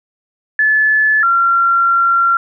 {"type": "tone pair in turn", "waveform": "sine", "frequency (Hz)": [1729, 1372.3], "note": ["A6", "F6"], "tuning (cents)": [-31, -31], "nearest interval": "major third", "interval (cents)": 400, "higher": "first", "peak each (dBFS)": -9, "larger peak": "neither", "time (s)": [[0.59, 1.23], [1.23, 2.37]], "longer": "second", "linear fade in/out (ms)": 2, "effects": []}